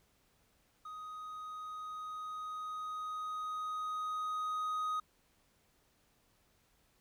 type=tone with level ramp; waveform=triangle; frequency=1251 Hz; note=D#6; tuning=9 cents sharp; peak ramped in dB=-42 to -31 dBFS; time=0.85-5 s; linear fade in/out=5 ms; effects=pink hiss -72 dBFS RMS until 7 s